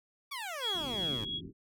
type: exponential sweep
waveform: 15% pulse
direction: down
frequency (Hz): 1174.7 to 98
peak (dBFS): -31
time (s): 0.31-1.25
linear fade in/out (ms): 10
type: tone with tremolo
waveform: sine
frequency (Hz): 3322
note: G#7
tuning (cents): 0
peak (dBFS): -30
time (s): 0.6-1.41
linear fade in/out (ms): 50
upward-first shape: triangle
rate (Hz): 2.7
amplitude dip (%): 60
type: low-pass noise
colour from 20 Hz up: white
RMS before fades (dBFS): -45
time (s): 0.73-1.53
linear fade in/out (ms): 50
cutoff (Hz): 390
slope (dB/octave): 96
effects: none